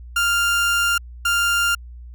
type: tone bursts at uneven times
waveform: 30% pulse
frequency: 1396.9 Hz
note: F6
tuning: in tune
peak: -14 dBFS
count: 2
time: 0.16-0.98 / 1.25-1.75 s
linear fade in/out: 5 ms
effects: added 60 Hz sine -35 dBFS peak until 2.14 s